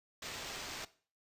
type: noise with sample-and-hold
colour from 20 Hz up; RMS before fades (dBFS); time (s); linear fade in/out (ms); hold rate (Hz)
white; -44; 0.22-0.85; 5; 11025
effects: noise-tail reverb RT60 0.4 s tail -17 dB re dry + resampled to 32000 Hz